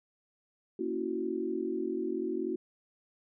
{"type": "chord", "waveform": "sine", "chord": "F# dominant seventh", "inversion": "first", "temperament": "equal", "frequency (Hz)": [233.1, 277.2, 329.6, 370], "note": ["A#3", "C#4", "E4", "F#4"], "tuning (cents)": [0, 0, 0, 0], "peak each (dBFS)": [-39, -39, -35, -34], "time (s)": [0.79, 2.56], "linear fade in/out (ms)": 5, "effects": []}